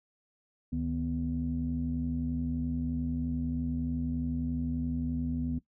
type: tone cluster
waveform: sine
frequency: 71.8 / 155 / 246.4 Hz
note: D2 / D#3 / B3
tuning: -39 / -6 / -4 cents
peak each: -35 / -35 / -31 dBFS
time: 0.72-5.59 s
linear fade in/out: 10 ms
effects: noise-tail reverb RT60 0.1 s tail -17 dB re dry + tanh soft clip ceiling -21 dBFS